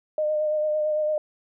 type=tone with vibrato; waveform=sine; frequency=610 Hz; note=D#5; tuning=34 cents flat; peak=-21 dBFS; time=0.18-1.18 s; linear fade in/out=2 ms; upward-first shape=sine; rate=8.9 Hz; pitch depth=21 cents each way; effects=none